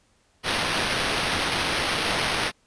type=noise with sample-and-hold; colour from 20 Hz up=blue; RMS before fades=-25 dBFS; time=0.43-2.52 s; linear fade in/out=50 ms; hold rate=7350 Hz; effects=pink hiss -64 dBFS RMS until 2.66 s + resampled to 22050 Hz